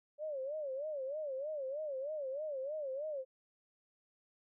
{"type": "tone with vibrato", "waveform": "sine", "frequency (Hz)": 571, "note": "D5", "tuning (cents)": -49, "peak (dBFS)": -37, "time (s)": [0.18, 3.25], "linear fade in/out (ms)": 50, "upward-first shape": "sine", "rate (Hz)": 3.2, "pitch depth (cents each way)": 160, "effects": []}